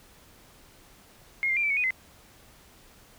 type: tone with pitch steps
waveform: sine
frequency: 2145 / 2099 / 2384 / 2321 / 2217 / 2476 / 2050 Hz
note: C7 / C7 / D7 / D7 / C#7 / D#7 / C7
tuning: +42 / +5 / +25 / -21 / 0 / -9 / -36 cents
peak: -23 dBFS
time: 1.43-1.906 s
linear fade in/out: 0 ms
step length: 68 ms
effects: pink hiss -55 dBFS RMS until 3.18 s